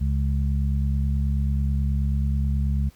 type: harmonic tone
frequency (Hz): 69.3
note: C#2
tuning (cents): 0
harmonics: 1 / 2 / 3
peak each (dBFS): -21 / -27 / -31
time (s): 0-2.9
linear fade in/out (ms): 20
effects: pink hiss -57 dBFS RMS until 2.95 s